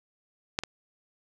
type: clicks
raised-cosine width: 0.2 ms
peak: -9 / -16 dBFS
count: 2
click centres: 0.589 / 0.636 s
effects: none